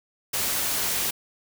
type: noise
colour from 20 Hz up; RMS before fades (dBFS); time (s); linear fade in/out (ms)
white; -26; 0.33-1.11; 10
effects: none